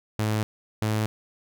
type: tone pair in turn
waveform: sawtooth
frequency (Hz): 107.6 / 108.12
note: A2 / A2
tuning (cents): -38 / -30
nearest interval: unison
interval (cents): 8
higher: second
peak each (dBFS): -19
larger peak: neither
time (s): 0.19-0.43 / 0.82-1.06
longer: neither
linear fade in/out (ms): 0
effects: none